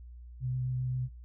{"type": "tone with vibrato", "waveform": "sine", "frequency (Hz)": 127.4, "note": "C3", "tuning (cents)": -46, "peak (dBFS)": -30, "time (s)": [0.4, 1.09], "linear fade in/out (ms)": 50, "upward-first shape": "sine", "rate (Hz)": 7.6, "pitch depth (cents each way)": 17, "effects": ["noise-tail reverb RT60 0.2 s tail -17 dB re dry", "added 60 Hz sine -45 dBFS peak until 1.24 s"]}